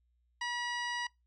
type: harmonic tone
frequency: 965 Hz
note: B5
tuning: 40 cents flat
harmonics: 1 / 2 / 3 / 4 / 5 / 6 / 8 / 9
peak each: -38 / -37 / -43 / -49 / -46 / -48 / -60 / -59 dBFS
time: 0.41-1.07 s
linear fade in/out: 5 ms
effects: noise-tail reverb RT60 0.2 s tail -24 dB re dry + added 60 Hz sine -70 dBFS peak until 1.26 s